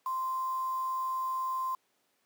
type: tone with quantisation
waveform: sine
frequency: 1042 Hz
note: C6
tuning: 7 cents flat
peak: -30 dBFS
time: 0.06-1.75 s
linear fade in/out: 2 ms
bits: 8
effects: pink hiss -73 dBFS RMS until 2.25 s + high-pass 300 Hz 12 dB/octave